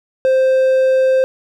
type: tone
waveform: triangle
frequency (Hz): 523.3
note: C5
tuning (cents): 0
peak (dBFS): -8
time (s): 0.25-1.24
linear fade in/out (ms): 0
effects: none